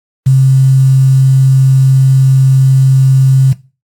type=tone with quantisation; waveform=sine; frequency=133.1 Hz; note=C3; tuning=30 cents sharp; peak=-3 dBFS; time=0.26-3.53 s; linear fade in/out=10 ms; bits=5; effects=noise-tail reverb RT60 0.3 s tail -17 dB re dry + AAC 64 kbps